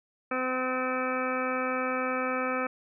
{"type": "harmonic tone", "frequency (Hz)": 256.4, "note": "C4", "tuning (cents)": -35, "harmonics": [1, 2, 3, 4, 5, 6, 7, 9, 10], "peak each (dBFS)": [-34, -32, -39, -41, -32, -39, -40, -37, -43], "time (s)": [0.31, 2.67], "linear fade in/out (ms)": 5, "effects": []}